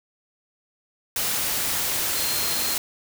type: tone in noise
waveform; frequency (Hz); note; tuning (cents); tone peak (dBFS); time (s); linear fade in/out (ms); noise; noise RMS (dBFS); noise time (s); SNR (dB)
sine; 4186; C8; 0; -31; 2.16-2.74; 2; white; -25; 1.16-2.78; -9
effects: none